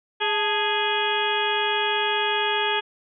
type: harmonic tone with a mistuned harmonic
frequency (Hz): 415.3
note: G#4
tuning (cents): 0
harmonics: 1 / 2 / 3 / 4 / 5 / 6 / 7 / 8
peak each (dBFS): -28 / -26 / -33 / -28 / -35 / -30 / -31 / -28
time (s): 0.2-2.81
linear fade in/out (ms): 20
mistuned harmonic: 2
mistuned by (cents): +85
effects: none